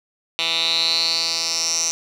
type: tone with band-pass filter sweep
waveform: 10% pulse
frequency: 165.2 Hz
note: E3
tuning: 4 cents sharp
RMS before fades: -21 dBFS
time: 0.39-1.91 s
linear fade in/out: 0 ms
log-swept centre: 3400 to 6000 Hz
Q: 7.3
effects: none